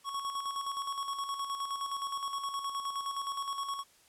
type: tone with tremolo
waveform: square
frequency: 1108.7 Hz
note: C#6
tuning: in tune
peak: -33 dBFS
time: 0.04-3.84 s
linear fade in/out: 50 ms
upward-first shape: square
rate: 9.6 Hz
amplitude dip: 50%
effects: white hiss -63 dBFS RMS until 4.08 s + low-pass 11000 Hz 12 dB/octave